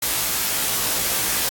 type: noise with comb filter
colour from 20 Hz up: white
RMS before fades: -22 dBFS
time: 0.02-1.49 s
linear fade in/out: 5 ms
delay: 17 ms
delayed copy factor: +0.9
effects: AAC 64 kbps